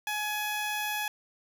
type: tone with notch filter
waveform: 10% pulse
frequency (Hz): 842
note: G#5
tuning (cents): +24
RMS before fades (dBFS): -32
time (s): 0.07-1.08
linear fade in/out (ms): 2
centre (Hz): 4500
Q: 1.9
effects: none